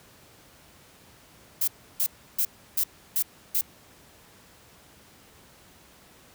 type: noise bursts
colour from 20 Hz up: violet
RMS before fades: -24 dBFS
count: 6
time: 1.61-3.612 s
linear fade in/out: 5 ms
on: 67 ms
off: 320 ms
effects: pink hiss -54 dBFS RMS until 6.34 s + high-pass 60 Hz 12 dB/octave